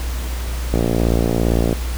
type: click train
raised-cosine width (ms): 2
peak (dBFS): -4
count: 58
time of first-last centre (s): 0.74-1.728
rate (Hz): 57.7
effects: added 60 Hz sine -21 dBFS peak until 1.97 s + pink hiss -32 dBFS RMS until 1.97 s